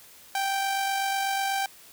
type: tone with amplitude modulation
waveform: sawtooth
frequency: 783 Hz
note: G5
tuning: 2 cents flat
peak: -20 dBFS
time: 0.35-1.66 s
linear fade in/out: 2 ms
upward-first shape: sine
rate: 48.1 Hz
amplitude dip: 30%
effects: white hiss -51 dBFS RMS until 1.92 s